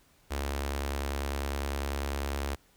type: tone with notch filter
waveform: sawtooth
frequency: 70.1 Hz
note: C#2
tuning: 20 cents sharp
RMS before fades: -33 dBFS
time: 0.3-2.56 s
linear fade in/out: 20 ms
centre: 140 Hz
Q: 0.51
effects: pink hiss -64 dBFS RMS until 2.76 s